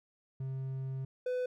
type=tone pair in turn; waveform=triangle; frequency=132.8 / 501.4 Hz; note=C3 / B4; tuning=+26 / +26 cents; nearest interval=octave + major seventh; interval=2300 cents; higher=second; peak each=-33 / -29 dBFS; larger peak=second; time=0.4-1.05 / 1.26-1.46 s; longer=first; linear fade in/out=5 ms; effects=none

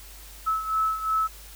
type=beating tone pair; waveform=sine; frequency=1300 / 1302.8 Hz; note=E6 / E6; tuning=-24 / -21 cents; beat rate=2.8 Hz; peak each=-24 / -29 dBFS; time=0.46-1.28 s; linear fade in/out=20 ms; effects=added 50 Hz sine -45 dBFS peak until 1.55 s + white hiss -47 dBFS RMS until 1.55 s

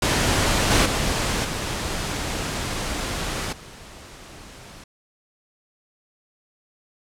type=noise with level steps; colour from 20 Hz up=pink; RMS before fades=-20 / -17 / -23 / -27 / -42 dBFS; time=0.02-4.84 s; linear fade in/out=5 ms; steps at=0.7 / 0.85 / 1.44 / 3.52 s; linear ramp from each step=10 ms; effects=low-pass 9000 Hz 12 dB/octave

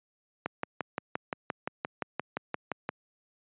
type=click train; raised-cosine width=0.5 ms; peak=-15 dBFS; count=15; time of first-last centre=0.46-2.891 s; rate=5.76 Hz; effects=high-pass 150 Hz 12 dB/octave + resampled to 8000 Hz

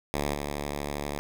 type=tone with level steps; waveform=5% pulse; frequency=72.4 Hz; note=D2; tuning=24 cents flat; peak=-16 / -20 dBFS; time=0.14-1.19 s; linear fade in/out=0 ms; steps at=0.34 s; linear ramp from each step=2 ms; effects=none

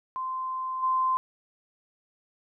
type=tone with level steps; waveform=sine; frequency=1038 Hz; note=C6; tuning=14 cents flat; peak=-29 / -22 dBFS; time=0.16-1.17 s; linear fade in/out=0 ms; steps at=0.82 s; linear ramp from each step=20 ms; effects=none

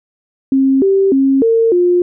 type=tone with pitch steps; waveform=sine; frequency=268.3 / 389.4 / 270.2 / 455.1 / 354.6 Hz; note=C4 / G4 / C#4 / A#4 / F4; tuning=+44 / -12 / -44 / -42 / +26 cents; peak=-8 dBFS; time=0.52-2.02 s; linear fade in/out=2 ms; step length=300 ms; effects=none

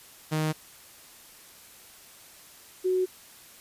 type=tone pair in turn; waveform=sawtooth / sine; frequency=155.56 / 370 Hz; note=D#3 / F#4; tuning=0 / 0 cents; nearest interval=octave + minor third; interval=1500 cents; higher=second; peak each=-21 / -22 dBFS; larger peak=first; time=0.31-0.53 / 2.84-3.06 s; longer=neither; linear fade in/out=20 ms; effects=white hiss -51 dBFS RMS until 3.6 s + resampled to 32000 Hz

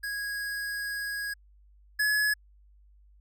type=tone pair in turn; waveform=square; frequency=1653 / 1696.5 Hz; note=G#6 / G#6; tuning=-9 / +36 cents; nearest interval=unison; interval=45 cents; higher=second; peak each=-32 / -24 dBFS; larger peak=second; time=0.03-1.34 / 1.99-2.34 s; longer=first; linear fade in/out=10 ms; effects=added 50 Hz sine -55 dBFS peak until 3.2 s

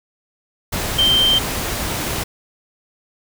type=tone in noise; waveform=sine; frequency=3136 Hz; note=G7; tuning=in tune; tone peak=-12 dBFS; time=0.98-1.39 s; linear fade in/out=10 ms; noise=pink; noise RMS=-23 dBFS; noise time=0.72-2.24 s; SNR=+8 dB; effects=none

